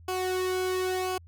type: tone with flanger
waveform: sawtooth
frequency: 370 Hz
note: F#4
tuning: in tune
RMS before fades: -29 dBFS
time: 0.08-1.18 s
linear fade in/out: 5 ms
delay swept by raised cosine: 0.52 to 1.62 ms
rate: 0.95 Hz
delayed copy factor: -0.65
effects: added 84 Hz sine -48 dBFS peak until 1.27 s